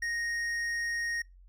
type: tone with hard clipping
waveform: sine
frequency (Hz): 1864.7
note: A#6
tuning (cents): 0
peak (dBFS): -32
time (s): 0.02-1.22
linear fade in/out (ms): 5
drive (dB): 8
effects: noise-tail reverb RT60 0.2 s tail -25 dB re dry + added 45 Hz sine -52 dBFS peak until 1.48 s